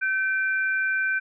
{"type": "tone pair together", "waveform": "sine", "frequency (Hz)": [1537, 2375], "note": ["G6", "D7"], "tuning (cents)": [-35, 19], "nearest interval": "minor sixth", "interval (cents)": 754, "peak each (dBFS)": [-22, -31], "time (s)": [0.01, 1.2], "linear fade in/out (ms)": 20, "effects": []}